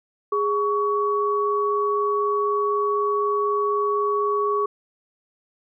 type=tone pair together; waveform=sine; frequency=412.8 / 1124 Hz; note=G#4 / C#6; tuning=-10 / +24 cents; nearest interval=octave + perfect fourth; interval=1734 cents; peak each=-22 dBFS; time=0.32-4.66 s; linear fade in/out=5 ms; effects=none